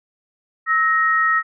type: tone pair together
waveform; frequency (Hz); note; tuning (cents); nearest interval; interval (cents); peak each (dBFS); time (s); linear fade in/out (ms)
sine; 1299.8 / 1874; E6 / A#6; -25 / +9; tritone; 634; -17; 0.66-1.43; 50
effects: none